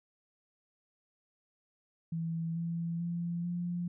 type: tone with pitch steps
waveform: sine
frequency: 164.81 / 168.08 / 171.41 / 174.81 Hz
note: E3 / E3 / F3 / F3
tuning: 0 / +34 / -32 / +2 cents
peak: -32 dBFS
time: 2.12-3.88 s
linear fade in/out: 5 ms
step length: 440 ms
effects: none